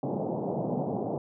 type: band-pass noise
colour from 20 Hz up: pink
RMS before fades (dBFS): -31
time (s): 0.03-1.18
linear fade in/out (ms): 2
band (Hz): 130 to 840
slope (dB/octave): 48
effects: none